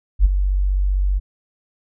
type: tone with ADSR envelope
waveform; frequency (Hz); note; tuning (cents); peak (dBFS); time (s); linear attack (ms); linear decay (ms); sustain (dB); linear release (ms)
sine; 47.7; G1; -47; -6; 0.19-1.2; 59; 20; -9; 26
effects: none